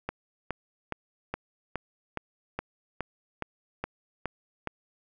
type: click train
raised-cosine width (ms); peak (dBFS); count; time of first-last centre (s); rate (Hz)
0.5; -16; 12; 0.09-4.673; 2.4
effects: none